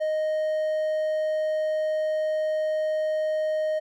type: tone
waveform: triangle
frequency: 621 Hz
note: D#5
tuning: 3 cents flat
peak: -21 dBFS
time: 0-3.8 s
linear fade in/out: 20 ms
effects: none